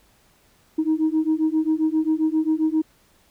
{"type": "beating tone pair", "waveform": "sine", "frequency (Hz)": [311.1, 318.6], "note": ["D#4", "D#4"], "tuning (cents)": [0, 41], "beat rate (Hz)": 7.5, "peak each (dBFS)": [-20, -20], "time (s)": [0.78, 2.82], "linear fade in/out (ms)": 10, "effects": ["tanh soft clip ceiling -13 dBFS", "pink hiss -59 dBFS RMS until 3.3 s"]}